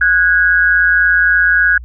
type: tone pair together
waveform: sine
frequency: 1469.3 / 1646 Hz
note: F#6 / G#6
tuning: -13 / -16 cents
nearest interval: major second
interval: 197 cents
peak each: -11 dBFS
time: 0.01-1.78 s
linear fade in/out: 5 ms
effects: added 60 Hz sine -28 dBFS peak until 1.84 s